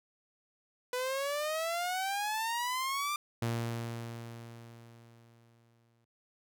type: exponential sweep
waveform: sawtooth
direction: up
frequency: 493.9 to 1198 Hz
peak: -28 dBFS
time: 0.93-3.16 s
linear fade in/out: 2 ms
type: tone with exponential decay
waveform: sawtooth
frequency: 116.54 Hz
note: A#2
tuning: in tune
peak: -26 dBFS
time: 3.42-6.05 s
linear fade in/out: 5 ms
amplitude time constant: 570 ms
effects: none